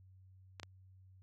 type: clicks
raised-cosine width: 0.2 ms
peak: -27 dBFS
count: 2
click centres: 0.598 / 0.632 s
effects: added 94 Hz sine -58 dBFS peak until 1.22 s